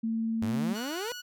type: tone with vibrato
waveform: sine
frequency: 225.2 Hz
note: A3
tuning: 40 cents sharp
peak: -27 dBFS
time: 0.03-0.74 s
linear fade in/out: 10 ms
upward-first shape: triangle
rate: 20 Hz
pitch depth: 17 cents each way
type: exponential sweep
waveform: sawtooth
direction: up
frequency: 94 to 505 Hz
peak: -29 dBFS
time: 0.42-1.12 s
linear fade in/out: 0 ms
type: tone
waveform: 15% pulse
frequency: 1465 Hz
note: F#6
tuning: 18 cents flat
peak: -32 dBFS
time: 0.74-1.22 s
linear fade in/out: 20 ms
effects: none